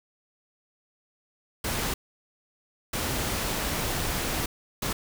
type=noise bursts at uneven times; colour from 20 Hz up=pink; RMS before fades=-29 dBFS; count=3; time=1.64-1.94 / 2.93-4.46 / 4.82-4.93 s; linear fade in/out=5 ms; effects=none